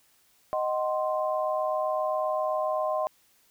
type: chord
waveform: sine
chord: C diminished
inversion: first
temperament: equal with one note detuned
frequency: 622.3 / 749.9 / 1046.5 Hz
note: Eb5 / Gb5 / C6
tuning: 0 / +23 / 0 cents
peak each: -27 / -32 / -31 dBFS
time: 0.53-3.07 s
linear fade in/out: 0 ms
effects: white hiss -64 dBFS RMS until 3.5 s